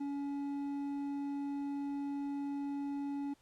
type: tone with hard clipping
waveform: triangle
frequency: 282.4 Hz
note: C#4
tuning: 32 cents sharp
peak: -37 dBFS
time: 0-3.34 s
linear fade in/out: 10 ms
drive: 9 dB
effects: pink hiss -69 dBFS RMS until 3.41 s + low-pass 10000 Hz 12 dB/octave